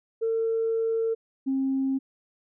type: tone pair in turn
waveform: sine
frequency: 451.9 / 267.8 Hz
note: A4 / C4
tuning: +46 / +40 cents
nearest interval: major sixth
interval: 906 cents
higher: first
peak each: -22 dBFS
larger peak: neither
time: 0.21-1.15 / 1.46-1.99 s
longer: first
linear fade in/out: 20 ms
effects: tanh soft clip ceiling -18 dBFS